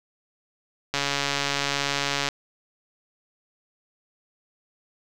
click train, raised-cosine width 0.2 ms, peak -7 dBFS, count 191, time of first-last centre 0.94-2.288 s, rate 141 Hz, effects 8-bit

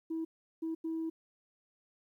sine tone bursts at uneven times, 324.4 Hz, E4, 28 cents flat, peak -32 dBFS, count 3, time 0.1-0.25 / 0.62-0.75 / 0.84-1.1 s, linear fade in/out 10 ms, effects tanh soft clip ceiling -30 dBFS + 12-bit

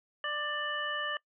harmonic tone, 592 Hz, D5, 14 cents sharp, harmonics 1 / 2 / 3 / 5, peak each -41 / -37 / -35 / -38 dBFS, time 0.24-1.17 s, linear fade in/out 2 ms, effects noise-tail reverb RT60 0.1 s tail -23 dB re dry

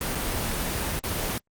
pink noise with dropouts, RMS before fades -28 dBFS, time 0.01-1.38 s, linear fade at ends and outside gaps 1 ms, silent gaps 0.15-0.153 / 0.992-1.038 s, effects Opus 24 kbps

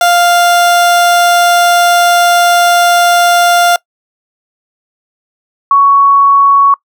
30% pulse / sine tone pair in turn, 698.5 / 1115.7 Hz, F5 / C#6, 0 / +11 cents, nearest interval minor sixth, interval 811 cents, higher second, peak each -3 dBFS, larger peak neither, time 0.01-3.76 / 5.71-6.74 s, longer first, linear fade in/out 2 ms, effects noise-tail reverb RT60 0.1 s tail -23 dB re dry

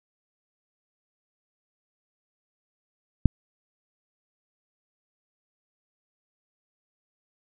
click, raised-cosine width 5 ms, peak -3 dBFS, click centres 3.257 s, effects none

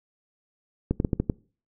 clicks, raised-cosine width 3 ms, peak -10 dBFS, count 6, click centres 0.91 / 1.001 / 1.048 / 1.132 / 1.2 / 1.298 s, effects noise-tail reverb RT60 0.4 s tail -23 dB re dry

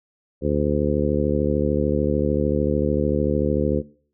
harmonic tone, 73.42 Hz, D2, in tune, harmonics 1 / 2 / 3 / 4 / 5 / 6 / 7, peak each -26 / -26 / -26 / -26 / -26 / -26 / -26 dBFS, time 0.41-3.83 s, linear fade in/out 50 ms, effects noise-tail reverb RT60 0.5 s tail -21 dB re dry

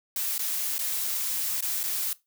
blue noise with dropouts, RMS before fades -29 dBFS, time 0.16-2.13 s, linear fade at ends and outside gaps 2 ms, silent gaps 0.38-0.392 / 0.782-0.79 / 1.608-1.624 / 1.832-1.837 s, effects noise-tail reverb RT60 0.2 s tail -19 dB re dry

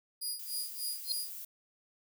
15% pulse tone with tremolo, 4880 Hz, D#8, 34 cents flat, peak -27 dBFS, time 0.21-1.31 s, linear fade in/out 10 ms, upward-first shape sine, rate 3.4 Hz, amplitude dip 95%
violet noise, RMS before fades -44 dBFS, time 0.39-1.45 s, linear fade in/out 5 ms
sine tone with exponential growth, 4222 Hz, C8, 15 cents sharp, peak -26 dBFS, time 1.03-1.12 s, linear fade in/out 1 ms, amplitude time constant 19 ms
effects none

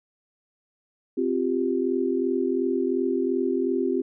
sine chord, C suspended fourth, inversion none, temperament equal, 261.6 / 349.2 / 392 Hz, C4 / F4 / G4, 0 / 0 / 0 cents, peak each -26 dBFS, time 1.17-4.02 s, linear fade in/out 10 ms, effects none

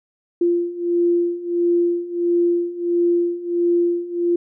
sine beating tone pair, 345.4 / 346.9 Hz, F4 / F4, -19 / -12 cents, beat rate 1.5 Hz, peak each -21 / -18 dBFS, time 0.41-4.36 s, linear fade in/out 5 ms, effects none

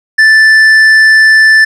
sine tone with tanh clipping, 1760 Hz, A6, in tune, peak -3 dBFS, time 0.18-1.65 s, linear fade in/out 10 ms, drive 7 dB, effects none

